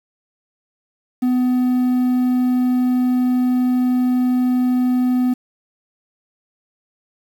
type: tone with quantisation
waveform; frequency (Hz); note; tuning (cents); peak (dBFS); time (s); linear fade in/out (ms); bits
triangle; 250.7; B3; +26; -12; 1.22-5.34; 10; 7
effects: none